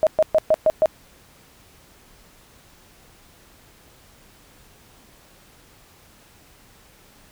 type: tone bursts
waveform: sine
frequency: 628 Hz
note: D#5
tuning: 16 cents sharp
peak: -12 dBFS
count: 6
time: 0.03-0.858 s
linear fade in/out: 0 ms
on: 38 ms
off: 120 ms
effects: pink hiss -52 dBFS RMS until 7.31 s